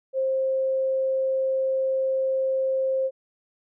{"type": "tone", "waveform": "sine", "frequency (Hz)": 529, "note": "C5", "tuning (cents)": 19, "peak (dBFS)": -21, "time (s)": [0.13, 3.11], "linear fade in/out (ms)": 50, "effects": []}